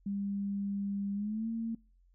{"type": "tone with pitch glide", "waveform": "sine", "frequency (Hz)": [200, 227.1], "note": ["G3", "A#3"], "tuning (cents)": [35, -45], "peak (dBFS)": -32, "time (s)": [0.06, 1.75], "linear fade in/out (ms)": 5, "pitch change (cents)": 220, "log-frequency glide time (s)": [1.14, 1.48], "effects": ["noise-tail reverb RT60 0.4 s tail -26 dB re dry", "added 44 Hz sine -62 dBFS peak until 2.14 s"]}